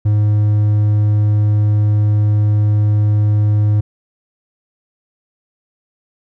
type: tone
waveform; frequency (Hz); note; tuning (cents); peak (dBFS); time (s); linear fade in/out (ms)
triangle; 105; G#2; +19; -8; 0.05-3.81; 10
effects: none